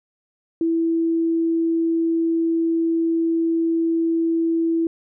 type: tone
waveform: sine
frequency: 330 Hz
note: E4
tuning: 2 cents sharp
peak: -17 dBFS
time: 0.61-4.87 s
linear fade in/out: 2 ms
effects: none